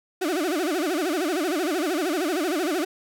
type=tone with vibrato; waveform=35% pulse; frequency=332.5 Hz; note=E4; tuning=15 cents sharp; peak=-21 dBFS; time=0.21-2.85 s; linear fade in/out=10 ms; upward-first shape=sine; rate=13 Hz; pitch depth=240 cents each way; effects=none